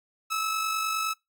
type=tone with amplitude modulation; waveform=sawtooth; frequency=1300 Hz; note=E6; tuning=24 cents flat; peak=-21 dBFS; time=0.3-1.14 s; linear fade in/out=20 ms; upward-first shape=sine; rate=49.8 Hz; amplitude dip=40%; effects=noise-tail reverb RT60 0.2 s tail -25 dB re dry + AAC 64 kbps